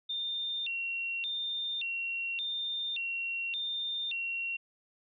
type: tone with vibrato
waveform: sine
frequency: 3146 Hz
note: G7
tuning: 6 cents sharp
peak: -32 dBFS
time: 0.09-4.57 s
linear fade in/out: 10 ms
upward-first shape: square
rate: 0.87 Hz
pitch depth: 240 cents each way
effects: none